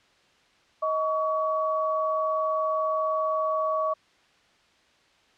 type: tone pair together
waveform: sine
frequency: 630 / 1128.7 Hz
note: D#5 / C#6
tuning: +21 / +31 cents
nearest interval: minor seventh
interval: 1010 cents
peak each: -26 dBFS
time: 0.82-3.94 s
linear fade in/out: 10 ms
effects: white hiss -61 dBFS RMS until 5.37 s + low-pass 4000 Hz 12 dB/octave